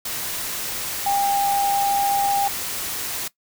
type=tone in noise; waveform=sine; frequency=800 Hz; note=G5; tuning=35 cents sharp; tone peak=-18 dBFS; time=1.06-2.48 s; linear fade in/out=5 ms; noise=white; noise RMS=-28 dBFS; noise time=0.05-3.28 s; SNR=+7 dB; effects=noise-tail reverb RT60 0.1 s tail -19 dB re dry